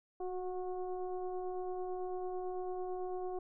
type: tone with frequency modulation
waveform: sine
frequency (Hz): 367.5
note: F#4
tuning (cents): -12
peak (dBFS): -36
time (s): 0.2-3.39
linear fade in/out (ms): 5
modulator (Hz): 363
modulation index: 1
effects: none